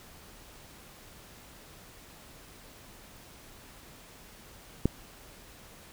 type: click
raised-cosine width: 3 ms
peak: -10 dBFS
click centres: 4.856 s
effects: pink hiss -52 dBFS RMS until 5.92 s